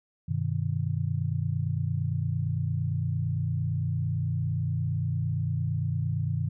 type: chord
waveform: sine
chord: G augmented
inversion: none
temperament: equal with one note detuned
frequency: 98 / 126.72 / 155.56 Hz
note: G2 / B2 / D#3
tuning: 0 / +45 / 0 cents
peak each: -30 dBFS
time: 0.28-6.49 s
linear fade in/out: 10 ms
effects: none